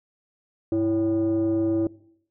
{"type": "tone with frequency modulation", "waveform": "sine", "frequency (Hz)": 330, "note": "E4", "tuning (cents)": 2, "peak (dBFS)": -19, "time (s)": [0.72, 1.87], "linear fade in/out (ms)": 2, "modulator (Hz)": 229, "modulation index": 0.53, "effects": ["noise-tail reverb RT60 0.7 s tail -21 dB re dry", "tanh soft clip ceiling -16 dBFS"]}